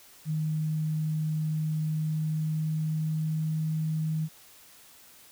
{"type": "tone with pitch glide", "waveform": "sine", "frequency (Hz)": [155.56, 157.37], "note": ["D#3", "D#3"], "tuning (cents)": [0, 20], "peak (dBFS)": -26, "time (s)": [0.25, 4.29], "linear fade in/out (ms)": 50, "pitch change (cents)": 20, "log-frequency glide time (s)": [1.89, 3.7], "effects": ["white hiss -54 dBFS RMS until 5.31 s"]}